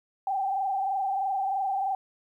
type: tone with frequency modulation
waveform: sine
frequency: 780 Hz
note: G5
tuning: 9 cents flat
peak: -25 dBFS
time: 0.27-1.95 s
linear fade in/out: 2 ms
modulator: 23.1 Hz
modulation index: 1.2
effects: 11-bit